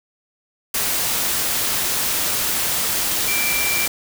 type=tone in noise; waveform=sine; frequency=2349 Hz; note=D7; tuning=in tune; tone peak=-22 dBFS; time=3.28-3.86 s; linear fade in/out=5 ms; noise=white; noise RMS=-21 dBFS; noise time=0.74-3.88 s; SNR=-4 dB; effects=none